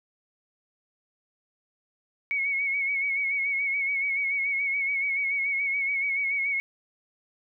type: tone with vibrato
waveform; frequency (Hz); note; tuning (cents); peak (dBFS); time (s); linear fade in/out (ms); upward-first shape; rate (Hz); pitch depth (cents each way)
sine; 2217; C#7; 0; -24; 2.31-6.6; 0; sine; 7; 48
effects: none